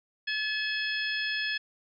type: harmonic tone with a mistuned harmonic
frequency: 860 Hz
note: A5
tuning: 40 cents flat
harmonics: 2 / 3 / 4 / 5 / 6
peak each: -31 / -35 / -35 / -41 / -39 dBFS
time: 0.27-1.58 s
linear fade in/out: 10 ms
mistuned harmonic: 4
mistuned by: -49 cents
effects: none